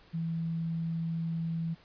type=tone; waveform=sine; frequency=164.81 Hz; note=E3; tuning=in tune; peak=-30 dBFS; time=0.13-1.75 s; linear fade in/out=20 ms; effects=pink hiss -59 dBFS RMS until 1.84 s + resampled to 11025 Hz